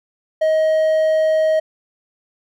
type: tone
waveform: triangle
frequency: 630 Hz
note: D#5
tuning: 21 cents sharp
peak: -11 dBFS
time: 0.41-1.6 s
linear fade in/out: 10 ms
effects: none